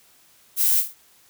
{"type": "noise with echo", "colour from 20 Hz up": "violet", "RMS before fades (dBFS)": -19, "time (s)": [0.56, 0.84], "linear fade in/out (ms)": 50, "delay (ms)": 55, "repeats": 2, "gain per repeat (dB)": -11, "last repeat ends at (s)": 0.95, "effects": ["white hiss -56 dBFS RMS until 1.29 s"]}